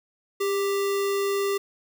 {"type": "tone with sample-and-hold", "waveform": "sine", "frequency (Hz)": 398.7, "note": "G4", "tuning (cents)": 29, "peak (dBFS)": -22, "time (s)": [0.4, 1.58], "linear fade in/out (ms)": 10, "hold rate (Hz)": 1575, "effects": []}